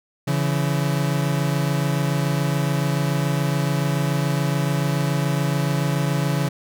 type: tone pair together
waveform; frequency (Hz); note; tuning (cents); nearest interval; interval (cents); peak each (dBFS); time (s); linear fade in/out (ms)
40% pulse; 140.8 / 167.82; C#3 / E3; +27 / +31; minor third; 304; -20 / -23; 0.27-6.49; 10
effects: none